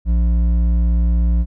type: tone with hard clipping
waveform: sine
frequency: 58.2 Hz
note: A#1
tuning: 2 cents flat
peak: -14 dBFS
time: 0.05-1.46 s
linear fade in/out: 50 ms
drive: 7 dB
effects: none